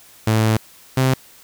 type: tone pair in turn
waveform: sawtooth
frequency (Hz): 110 / 130.81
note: A2 / C3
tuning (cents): 0 / 0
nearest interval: minor third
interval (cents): 300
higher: second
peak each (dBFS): -10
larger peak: neither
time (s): 0.27-0.57 / 0.97-1.14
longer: first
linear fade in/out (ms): 5
effects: white hiss -47 dBFS RMS until 1.43 s